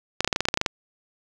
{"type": "clicks", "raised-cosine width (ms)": 0.2, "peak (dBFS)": -4, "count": 12, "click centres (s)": [0.206, 0.246, 0.276, 0.328, 0.361, 0.406, 0.454, 0.486, 0.541, 0.574, 0.614, 0.662], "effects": []}